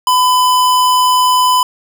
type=tone; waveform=square; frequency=1005 Hz; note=B5; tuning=30 cents sharp; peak=-9 dBFS; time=0.07-1.63 s; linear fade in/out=2 ms; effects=none